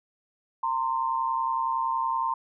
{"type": "tone pair together", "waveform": "sine", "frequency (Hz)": [915.8, 1046.5], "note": ["A#5", "C6"], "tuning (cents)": [-31, 0], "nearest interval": "major second", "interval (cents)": 231, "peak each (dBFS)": -27, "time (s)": [0.63, 2.34], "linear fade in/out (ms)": 5, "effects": []}